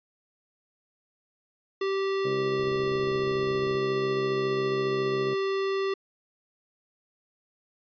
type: tone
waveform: square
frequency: 389.2 Hz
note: G4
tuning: 12 cents flat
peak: -26 dBFS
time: 1.81-5.94 s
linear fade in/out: 5 ms
type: harmonic tone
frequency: 67.3 Hz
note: C2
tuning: 49 cents sharp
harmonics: 2 / 3 / 4 / 5 / 6 / 7 / 8 / 9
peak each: -36 / -40 / -40 / -41 / -44 / -43 / -44 / -45 dBFS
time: 2.24-5.35 s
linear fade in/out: 20 ms
type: click train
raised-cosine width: 3 ms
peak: -32 dBFS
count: 30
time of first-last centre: 2.6-3.751 s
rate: 25.2 Hz
effects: resampled to 11025 Hz